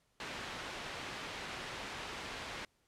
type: low-pass noise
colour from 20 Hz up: white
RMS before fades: -44 dBFS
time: 0.2-2.65 s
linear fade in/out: 2 ms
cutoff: 2800 Hz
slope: 12 dB/octave
effects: pink hiss -75 dBFS RMS until 2.87 s + low-pass 11000 Hz 12 dB/octave